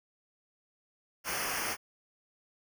pink noise with comb filter, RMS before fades -34 dBFS, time 1.24-1.77 s, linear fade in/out 50 ms, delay 0.26 ms, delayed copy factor -0.9, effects none

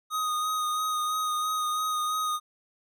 square tone with vibrato, 1244.5 Hz, D#6, in tune, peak -27 dBFS, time 0.1-2.4 s, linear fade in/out 50 ms, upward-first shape sine, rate 3 Hz, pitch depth 19 cents each way, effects none

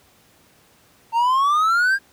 triangle exponential sweep, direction up, 900 to 1629 Hz, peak -13 dBFS, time 1.12-1.99 s, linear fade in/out 50 ms, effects pink hiss -55 dBFS RMS until 2.12 s + high-pass 80 Hz 12 dB/octave

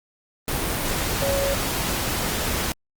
sine tone in noise, 554 Hz, C#5, 1 cent flat, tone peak -22 dBFS, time 1.22-1.54 s, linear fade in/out 0 ms, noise pink, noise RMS -25 dBFS, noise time 0.48-2.72 s, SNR 0 dB, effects Opus 32 kbps

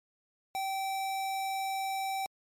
square tone, 774 Hz, G5, 22 cents flat, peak -32 dBFS, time 0.55-2.26 s, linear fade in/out 0 ms, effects MP3 64 kbps

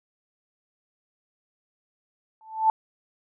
sine tone with exponential growth, 880 Hz, A5, in tune, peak -13 dBFS, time 2.41-2.7 s, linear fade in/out 1 ms, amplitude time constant 63 ms, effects none

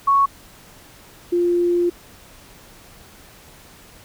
sine tone pair in turn, 1108.7 / 349.2 Hz, C#6 / F4, 0 / 0 cents, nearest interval octave + minor sixth, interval 2000 cents, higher first, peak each -12 / -15 dBFS, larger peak first, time 0.07-0.26 / 1.32-1.9 s, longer second, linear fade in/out 10 ms, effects pink hiss -46 dBFS RMS until 4.04 s

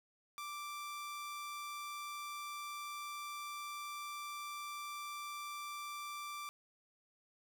sawtooth tone, 1174.7 Hz, D6, in tune, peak -39 dBFS, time 0.38-6.49 s, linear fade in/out 0 ms, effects none

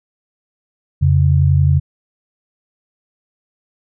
sine tone pair together, 87.2 / 138.42 Hz, F2 / C#3, -2 / -2 cents, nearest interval minor sixth, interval 800 cents, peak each -12 dBFS, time 1.01-1.8 s, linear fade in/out 20 ms, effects none

